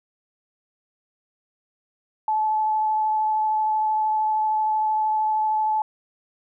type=tone with vibrato; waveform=sine; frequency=864 Hz; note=A5; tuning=32 cents flat; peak=-19 dBFS; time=2.28-5.82 s; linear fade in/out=2 ms; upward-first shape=sine; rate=13 Hz; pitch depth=10 cents each way; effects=none